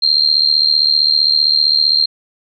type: tone with amplitude modulation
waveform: sine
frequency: 4186 Hz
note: C8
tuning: in tune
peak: -6 dBFS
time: 0.02-2.06 s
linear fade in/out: 10 ms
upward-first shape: sine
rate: 75.4 Hz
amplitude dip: 85%
effects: none